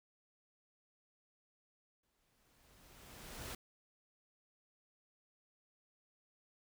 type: noise with exponential growth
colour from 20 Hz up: pink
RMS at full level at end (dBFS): -44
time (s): 2.03-3.55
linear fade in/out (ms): 5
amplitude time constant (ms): 330
effects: none